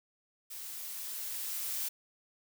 blue noise with level ramp, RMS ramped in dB -44 to -35 dBFS, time 0.5-1.89 s, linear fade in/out 10 ms, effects none

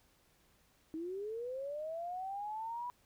sine linear sweep, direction up, 311.1 to 986 Hz, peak -38 dBFS, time 0.94-2.9 s, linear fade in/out 0 ms, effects pink hiss -70 dBFS RMS until 3.05 s

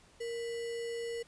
sine tone with sample-and-hold, 466.2 Hz, A#4, in tune, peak -35 dBFS, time 0.2-1.23 s, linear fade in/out 10 ms, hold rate 2450 Hz, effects pink hiss -62 dBFS RMS until 1.27 s + resampled to 22050 Hz

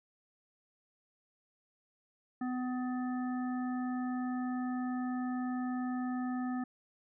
harmonic tone, 251.6 Hz, B3, 32 cents sharp, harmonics 1 / 3 / 5 / 7, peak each -33 / -43 / -47 / -50 dBFS, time 2.41-6.64 s, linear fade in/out 5 ms, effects none

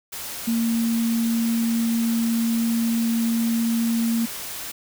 sine tone in noise, 230 Hz, A#3, 23 cents flat, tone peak -19 dBFS, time 0.47-4.26 s, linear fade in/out 10 ms, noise white, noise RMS -33 dBFS, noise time 0.12-4.72 s, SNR +11 dB, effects none

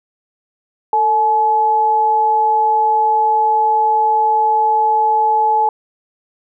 sine tone pair together, 450 / 855.1 Hz, A4 / A5, +39 / -50 cents, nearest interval major seventh, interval 1111 cents, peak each -22 / -11 dBFS, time 0.93-5.69 s, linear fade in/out 2 ms, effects none

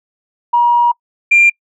sine tone pair in turn, 955 / 2385 Hz, A#5 / D7, +42 / +26 cents, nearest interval octave + major third, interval 1584 cents, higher second, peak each -7 / -4 dBFS, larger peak second, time 0.53-0.92 / 1.31-1.5 s, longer first, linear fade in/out 10 ms, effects noise-tail reverb RT60 0.1 s tail -26 dB re dry + tanh soft clip ceiling -1 dBFS

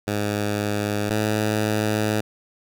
10% pulse tone pair in turn, 103.83 / 107 Hz, G#2 / A2, 0 / -48 cents, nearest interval minor second, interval 52 cents, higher second, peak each -14 / -12 dBFS, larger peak second, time 0.07-1.1 / 1.1-2.21 s, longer second, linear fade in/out 10 ms, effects none

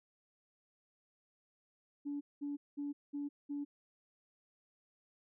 sine tone bursts, 287.3 Hz, D4, 38 cents flat, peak -36 dBFS, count 5, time 2.05-3.65 s, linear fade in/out 20 ms, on 160 ms, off 200 ms, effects tanh soft clip ceiling -32 dBFS

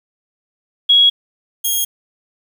sine / 5% pulse tone pair in turn, 3322 / 3261 Hz, G#7 / G#7, 0 / -32 cents, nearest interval unison, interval 32 cents, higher first, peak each -7 dBFS, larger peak neither, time 0.89-1.1 / 1.64-1.85 s, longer neither, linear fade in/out 10 ms, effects 7-bit

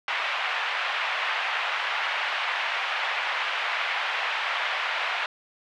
white band-pass noise, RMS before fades -28 dBFS, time 0.08-5.26 s, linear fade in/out 2 ms, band 700 to 2800 Hz, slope 24 dB/octave, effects none

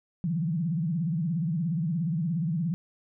sine tone with vibrato, 164.81 Hz, E3, in tune, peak -25 dBFS, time 0.24-2.74 s, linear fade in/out 0 ms, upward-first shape sine, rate 17 Hz, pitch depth 190 cents each way, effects none

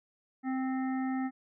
harmonic tone, 261.6 Hz, C4, in tune, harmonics 1 / 3 / 5 / 7 / 8, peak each -30 / -39 / -46 / -46 / -52 dBFS, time 0.43-1.31 s, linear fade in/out 50 ms, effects none

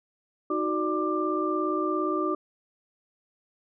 sine tone cluster, 312.9 / 370.2 / 593 / 1186 Hz, D#4 / F#4 / D5 / D6, +10 / +1 / +17 / +17 cents, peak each -29 / -29 / -34 / -29 dBFS, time 0.5-2.35 s, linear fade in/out 5 ms, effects none

